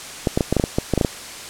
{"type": "clicks", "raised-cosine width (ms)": 2, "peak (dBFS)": -3, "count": 12, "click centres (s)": [0.272, 0.375, 0.408, 0.526, 0.567, 0.598, 0.639, 0.785, 0.937, 0.977, 1.012, 1.048], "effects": ["white hiss -34 dBFS RMS until 1.49 s", "low-pass 9000 Hz 12 dB/octave"]}